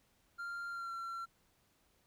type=tone with pitch glide; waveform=triangle; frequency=1392 to 1360.2 Hz; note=F6 to F6; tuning=-6 to -46 cents; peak=-38 dBFS; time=0.38-1.26 s; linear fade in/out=20 ms; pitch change=-40 cents; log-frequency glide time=0.7-0.93 s; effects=pink hiss -73 dBFS RMS until 2.06 s